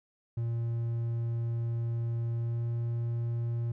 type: tone with pitch glide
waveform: triangle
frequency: 116.54 to 117.42 Hz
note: A#2 to A#2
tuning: 0 to +13 cents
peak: -27 dBFS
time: 0.37-3.72 s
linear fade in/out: 5 ms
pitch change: +13 cents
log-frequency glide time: 2.36-2.66 s
effects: none